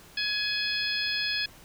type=harmonic tone with a mistuned harmonic; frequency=841 Hz; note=G#5; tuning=22 cents sharp; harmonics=2 / 3 / 4 / 5 / 6; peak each=-33 / -33 / -33 / -33 / -33 dBFS; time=0.17-1.46 s; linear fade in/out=5 ms; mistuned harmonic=5; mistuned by=+22 cents; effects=pink hiss -52 dBFS RMS until 1.64 s